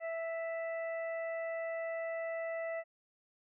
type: harmonic tone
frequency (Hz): 659.3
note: E5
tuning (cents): 0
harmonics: 1 / 2 / 3 / 4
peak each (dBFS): -36 / -51 / -44 / -56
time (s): 0-2.84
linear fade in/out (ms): 50
effects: none